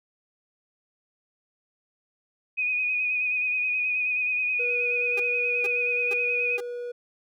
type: tone with vibrato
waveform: sine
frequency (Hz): 2489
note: D#7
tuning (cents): 0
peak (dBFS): -23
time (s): 2.57-6.58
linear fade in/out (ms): 20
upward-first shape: sine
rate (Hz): 9.4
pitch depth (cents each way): 31
type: tone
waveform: triangle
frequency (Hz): 484.4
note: B4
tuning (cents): -34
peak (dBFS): -29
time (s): 4.59-6.92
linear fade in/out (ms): 10
type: tone bursts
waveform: sawtooth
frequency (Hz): 402.7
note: G4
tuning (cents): +47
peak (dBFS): -29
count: 4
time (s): 5.17-6.606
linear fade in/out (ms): 5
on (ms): 29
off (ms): 440
effects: none